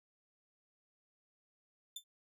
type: tone with exponential decay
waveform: sawtooth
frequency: 3544 Hz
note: A7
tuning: 12 cents sharp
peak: -36 dBFS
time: 1.96-2.04 s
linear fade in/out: 5 ms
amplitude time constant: 16 ms
effects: none